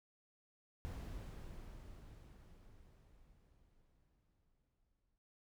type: noise with exponential decay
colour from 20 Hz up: brown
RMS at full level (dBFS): -44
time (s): 0.85-5.18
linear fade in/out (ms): 0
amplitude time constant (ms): 940
effects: none